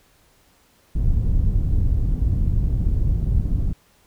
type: low-pass noise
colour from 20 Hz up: pink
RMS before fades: -19 dBFS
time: 0.95-3.73 s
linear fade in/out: 10 ms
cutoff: 110 Hz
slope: 12 dB/octave
effects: pink hiss -58 dBFS RMS until 4.06 s